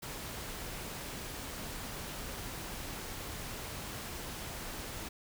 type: noise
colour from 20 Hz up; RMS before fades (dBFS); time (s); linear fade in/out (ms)
pink; -42; 0.02-5.09; 10
effects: none